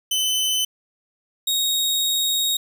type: tone pair in turn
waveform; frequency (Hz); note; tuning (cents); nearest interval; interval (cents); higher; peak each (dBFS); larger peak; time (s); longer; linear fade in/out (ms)
sawtooth; 3036 / 3759; F#7 / A#7; +44 / +14; major third; 370; second; -16; neither; 0.11-0.65 / 1.47-2.57; second; 5
effects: none